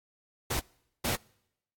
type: noise bursts at uneven times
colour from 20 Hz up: pink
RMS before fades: -30 dBFS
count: 2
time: 0.5-0.6 / 1.04-1.16 s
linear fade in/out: 10 ms
effects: noise-tail reverb RT60 0.8 s tail -26 dB re dry + AAC 64 kbps